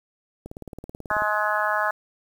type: click train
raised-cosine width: 2 ms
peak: -23 dBFS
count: 15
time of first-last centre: 0.46-1.221 s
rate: 18.4 Hz
type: harmonic tone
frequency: 211 Hz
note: G#3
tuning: 28 cents sharp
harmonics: 3 / 4 / 5 / 6 / 7 / 8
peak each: -28 / -28 / -28 / -28 / -28 / -28 dBFS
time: 1.1-1.91 s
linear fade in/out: 5 ms
effects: 8-bit